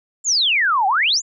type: exponential two-way sweep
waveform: sine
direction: down then up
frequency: 7459 to 740 to 7459 Hz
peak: -14 dBFS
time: 0.24-1.22 s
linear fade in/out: 50 ms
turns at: 0.87 s
effects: none